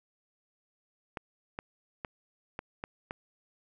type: clicks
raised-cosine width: 0.5 ms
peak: -21 dBFS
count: 6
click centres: 1.172 / 1.589 / 2.048 / 2.591 / 2.839 / 3.109 s
effects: none